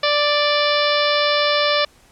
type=harmonic tone; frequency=587.3 Hz; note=D5; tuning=in tune; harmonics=1 / 2 / 3 / 4 / 5 / 6 / 7 / 8 / 9; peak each=-19 / -22 / -25 / -25 / -27 / -24 / -27 / -29 / -28 dBFS; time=0.03-1.85 s; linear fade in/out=5 ms; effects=pink hiss -52 dBFS RMS until 2.11 s + low-pass 11000 Hz 12 dB/octave